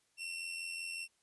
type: tone with amplitude modulation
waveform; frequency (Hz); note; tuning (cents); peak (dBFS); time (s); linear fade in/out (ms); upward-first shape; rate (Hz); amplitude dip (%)
sawtooth; 2710; E7; +47; -34; 0.17-1.08; 50; sine; 85.3; 50
effects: white hiss -75 dBFS RMS until 1.22 s + resampled to 24000 Hz